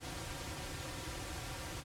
pink noise with comb filter, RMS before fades -43 dBFS, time 0-1.84 s, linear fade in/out 50 ms, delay 4.7 ms, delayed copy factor -0.65, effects low-pass 10000 Hz 12 dB/octave

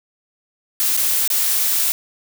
blue noise with dropouts, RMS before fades -18 dBFS, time 0.8-1.92 s, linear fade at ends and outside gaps 0 ms, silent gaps 0.966-0.974 / 1.276-1.302 s, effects none

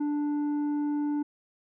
sine tone with tanh clipping, 293.7 Hz, D4, in tune, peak -27 dBFS, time 0-1.23 s, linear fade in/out 10 ms, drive 6 dB, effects none

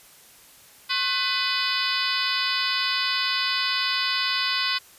harmonic tone with a mistuned harmonic, 501 Hz, B4, 25 cents sharp, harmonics 2 / 3 / 4 / 5 / 6 / 7 / 8 / 9 / 10, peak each -31 / -31 / -31 / -31 / -31 / -31 / -31 / -31 / -31 dBFS, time 0.89-4.79 s, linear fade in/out 20 ms, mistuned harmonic 2, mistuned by +130 cents, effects white hiss -51 dBFS RMS until 4.98 s + resampled to 32000 Hz

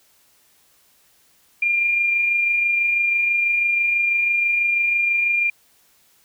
sine tone with amplitude modulation, 2399 Hz, D7, 36 cents sharp, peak -15 dBFS, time 1.62-5.5 s, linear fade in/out 5 ms, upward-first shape sine, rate 26.1 Hz, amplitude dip 30%, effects white hiss -58 dBFS RMS until 6.24 s

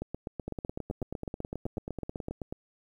two click trains, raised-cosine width 2 ms, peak -21 / -22 dBFS, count 19 / 20, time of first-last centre 0.02-2.284 / 0.48-2.525 s, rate 7.95 / 9.29 Hz, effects 10-bit

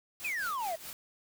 white noise with tremolo, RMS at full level -42 dBFS, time 0.2-0.93 s, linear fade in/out 0 ms, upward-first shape triangle, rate 4.7 Hz, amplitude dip 75%
triangle exponential sweep, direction down, 2637 to 622.3 Hz, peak -30 dBFS, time 0.24-0.76 s, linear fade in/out 10 ms
effects none

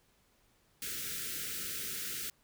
white band-stop noise, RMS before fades -39 dBFS, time 0.82-2.3 s, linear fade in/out 2 ms, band 510 to 1300 Hz, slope 96 dB/octave, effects pink hiss -70 dBFS RMS until 2.43 s

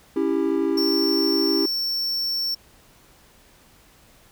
triangle chord, C# diminished, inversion none, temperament equal with one note detuned, 277.2 / 329.6 / 396.6 Hz, C#4 / E4 / G4, 0 / 0 / +20 cents, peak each -23 / -21 / -22 dBFS, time 0.16-1.66 s, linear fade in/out 5 ms
square tone, 5440 Hz, F8, 46 cents flat, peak -23 dBFS, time 0.77-2.55 s, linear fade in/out 10 ms
effects pink hiss -54 dBFS RMS until 4.31 s

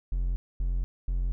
triangle tone bursts, 44.1 Hz, F1, 18 cents sharp, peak -23 dBFS, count 3, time 0.12-1.32 s, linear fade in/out 0 ms, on 240 ms, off 240 ms, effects none

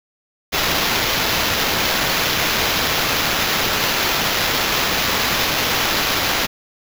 white noise with sample-and-hold, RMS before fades -19 dBFS, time 0.52-6.47 s, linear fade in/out 20 ms, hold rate 8820 Hz, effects none

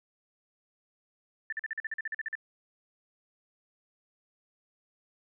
sine tone bursts, 1774 Hz, A6, 14 cents sharp, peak -31 dBFS, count 13, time 1.5-2.353 s, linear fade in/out 2 ms, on 25 ms, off 44 ms, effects none

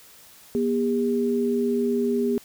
sine tone pair together, 240.3 / 404.1 Hz, B3 / G#4, -47 / -47 cents, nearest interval major sixth, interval 900 cents, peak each -23 / -23 dBFS, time 0.55-2.38 s, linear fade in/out 0 ms, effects white hiss -50 dBFS RMS until 2.44 s

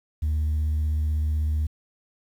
sine tone with vibrato, 76.6 Hz, D#2, 27 cents flat, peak -19 dBFS, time 0.22-1.67 s, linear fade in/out 10 ms, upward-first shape square, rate 16 Hz, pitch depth 11 cents each way, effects tanh soft clip ceiling -20 dBFS + 9-bit

